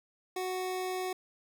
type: tone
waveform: 25% pulse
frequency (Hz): 370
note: F#4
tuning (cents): 0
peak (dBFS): -29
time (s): 0.36-1.13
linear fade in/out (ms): 5
effects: none